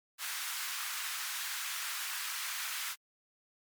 pink high-pass noise, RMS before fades -38 dBFS, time 0.18-2.96 s, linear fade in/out 50 ms, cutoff 1200 Hz, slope 24 dB/octave, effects MP3 96 kbps

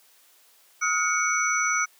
sine tone cluster, 1269 / 1430 / 2235 / 5940 Hz, D#6 / F6 / C#7 / F#8, +34 / +41 / +14 / +6 cents, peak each -27 dBFS, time 0.81-1.86 s, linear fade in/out 20 ms, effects white hiss -58 dBFS RMS until 1.99 s + high-pass 400 Hz 12 dB/octave

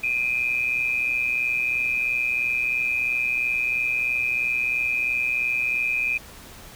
sine tone pair together, 2399 / 2522 Hz, D7 / D#7, +36 / +23 cents, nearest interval minor second, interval 87 cents, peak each -24 dBFS, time 0.03-6.18 s, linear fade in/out 10 ms, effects pink hiss -44 dBFS RMS until 6.75 s

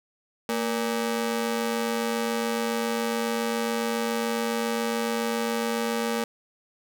sawtooth ring-modulated tone, 349.2 Hz, F4, in tune, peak -18 dBFS, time 0.49-6.24 s, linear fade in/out 2 ms, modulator 121 Hz, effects none

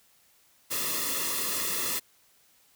white noise with comb filter, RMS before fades -30 dBFS, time 0.7-2 s, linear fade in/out 20 ms, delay 1.3 ms, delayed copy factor -0.9, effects white hiss -63 dBFS RMS until 2.75 s

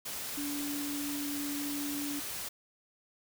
sine tone in noise, 287.9 Hz, D4, 34 cents flat, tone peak -35 dBFS, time 0.37-2.2 s, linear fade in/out 10 ms, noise white, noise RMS -39 dBFS, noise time 0.05-2.49 s, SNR +1 dB, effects none

